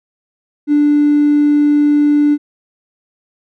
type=tone with hard clipping; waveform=triangle; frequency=293.7 Hz; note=D4; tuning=in tune; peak=-8 dBFS; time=0.67-2.38 s; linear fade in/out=50 ms; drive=3 dB; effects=none